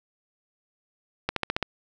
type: accelerating click train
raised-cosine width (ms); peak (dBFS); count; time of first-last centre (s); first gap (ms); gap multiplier
0.3; -9; 6; 1.29-1.627; 73; 0.96
effects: none